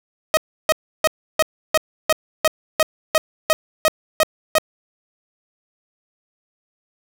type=tone bursts; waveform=sawtooth; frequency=629 Hz; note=D#5; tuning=19 cents sharp; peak=-8 dBFS; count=13; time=0.34-4.583 s; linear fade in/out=0 ms; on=31 ms; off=320 ms; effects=none